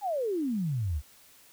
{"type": "exponential sweep", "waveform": "sine", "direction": "down", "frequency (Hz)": [852, 66], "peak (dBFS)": -27, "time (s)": [0.01, 1.02], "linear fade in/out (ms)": 50, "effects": ["white hiss -57 dBFS RMS until 1.52 s"]}